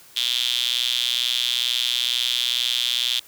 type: tone with high-pass filter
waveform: sawtooth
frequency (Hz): 122.2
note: B2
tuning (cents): -18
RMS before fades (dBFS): -23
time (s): 0.16-3.2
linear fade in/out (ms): 10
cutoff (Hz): 3400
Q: 7.9
effects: white hiss -49 dBFS RMS until 3.27 s